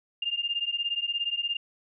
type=beating tone pair; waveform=sine; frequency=2800 / 2817 Hz; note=F7 / F7; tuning=+4 / +14 cents; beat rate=17 Hz; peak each=-30 dBFS; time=0.22-1.57 s; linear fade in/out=5 ms; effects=none